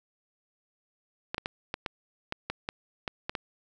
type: clicks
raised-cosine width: 0.3 ms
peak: -15 dBFS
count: 11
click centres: 1.345 / 1.381 / 1.459 / 1.741 / 1.862 / 2.324 / 2.5 / 2.689 / 3.078 / 3.295 / 3.352 s
effects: none